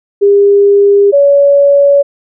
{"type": "tone pair in turn", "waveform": "sine", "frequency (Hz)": [402.8, 565.1], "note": ["G4", "C#5"], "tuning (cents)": [47, 33], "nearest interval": "tritone", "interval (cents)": 586, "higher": "second", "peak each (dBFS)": -3, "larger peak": "neither", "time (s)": [[0.21, 1.12], [1.12, 2.03]], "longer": "neither", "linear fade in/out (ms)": 20, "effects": []}